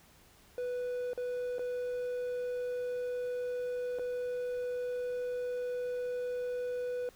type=tone with dropouts; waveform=triangle; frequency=493.9 Hz; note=B4; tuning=in tune; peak=-31 dBFS; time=0.58-7.09 s; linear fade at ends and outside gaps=1 ms; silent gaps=1.133-1.176 / 1.584-1.593 / 3.987-3.994 s; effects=pink hiss -61 dBFS RMS until 7.15 s

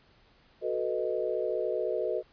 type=chord; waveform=sine; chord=B dominant seventh; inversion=second; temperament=equal; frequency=370 / 440 / 493.9 / 622.3 Hz; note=F#4 / A4 / B4 / D#5; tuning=0 / 0 / 0 / 0 cents; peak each=-34 / -33 / -33 / -33 dBFS; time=0.61-2.23 s; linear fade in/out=50 ms; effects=pink hiss -62 dBFS RMS until 2.32 s + resampled to 11025 Hz

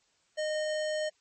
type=tone; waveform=square; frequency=615 Hz; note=D#5; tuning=20 cents flat; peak=-30 dBFS; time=0.37-1.1 s; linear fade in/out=20 ms; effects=white hiss -70 dBFS RMS until 1.2 s + MP3 32 kbps

